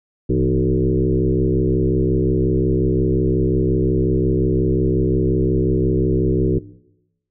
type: tone with frequency modulation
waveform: sine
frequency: 233.1 Hz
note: A#3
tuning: in tune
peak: -14 dBFS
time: 0.29-6.59 s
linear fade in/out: 10 ms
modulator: 65.6 Hz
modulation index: 2.8
effects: noise-tail reverb RT60 0.9 s tail -20 dB re dry